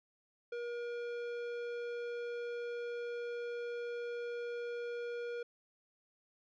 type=tone with tanh clipping; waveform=sine; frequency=476.8 Hz; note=A#4; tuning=39 cents sharp; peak=-40 dBFS; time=0.52-5.43 s; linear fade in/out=5 ms; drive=14 dB; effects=none